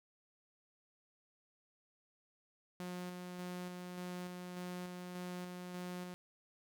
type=tone with tremolo; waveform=sawtooth; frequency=179.5 Hz; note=F3; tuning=48 cents sharp; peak=-38 dBFS; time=2.8-6.14 s; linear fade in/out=0 ms; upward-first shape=square; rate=1.7 Hz; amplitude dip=30%; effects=none